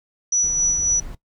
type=tone with tremolo; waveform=sine; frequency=5900 Hz; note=F#8; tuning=6 cents flat; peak=-15 dBFS; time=0.32-1 s; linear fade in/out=5 ms; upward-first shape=sine; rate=3.7 Hz; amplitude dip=40%
type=noise; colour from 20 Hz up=brown; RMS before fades=-34 dBFS; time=0.43-1.15 s; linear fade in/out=5 ms
effects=noise-tail reverb RT60 0.1 s tail -17 dB re dry